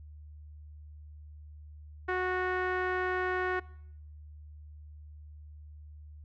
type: tone with low-pass filter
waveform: sawtooth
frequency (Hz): 367.2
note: F#4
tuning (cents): -13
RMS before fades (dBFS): -31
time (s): 2.08-3.6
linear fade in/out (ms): 10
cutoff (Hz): 1700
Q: 3.2
effects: noise-tail reverb RT60 0.8 s tail -23 dB re dry + added 75 Hz sine -46 dBFS peak until 6.24 s